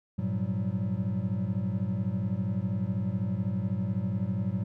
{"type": "tone cluster", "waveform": "triangle", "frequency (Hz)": [101.3, 117.1, 181.3, 193.4], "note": ["G#2", "A#2", "F#3", "G3"], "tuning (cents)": [-43, 8, -35, -23], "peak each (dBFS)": -31, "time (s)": [0.18, 4.64], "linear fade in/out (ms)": 10, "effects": []}